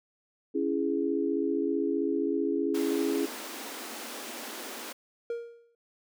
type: chord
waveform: sine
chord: C# minor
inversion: none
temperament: just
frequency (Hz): 277.2 / 332.6 / 415.8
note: C#4 / E4 / G#4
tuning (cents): 0 / +16 / +2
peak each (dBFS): -30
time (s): 0.54-3.27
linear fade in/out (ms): 20
type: high-pass noise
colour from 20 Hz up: pink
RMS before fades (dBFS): -40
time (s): 2.74-4.93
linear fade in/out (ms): 10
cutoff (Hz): 220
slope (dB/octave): 96
type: tone with exponential decay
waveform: triangle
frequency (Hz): 469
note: A#4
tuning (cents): +11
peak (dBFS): -26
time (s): 5.3-5.75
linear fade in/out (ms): 2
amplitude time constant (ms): 97
effects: none